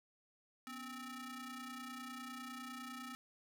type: ring-modulated tone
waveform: sawtooth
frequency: 523.3 Hz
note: C5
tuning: in tune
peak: -39 dBFS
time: 0.67-3.15 s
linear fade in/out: 0 ms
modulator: 770 Hz
effects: none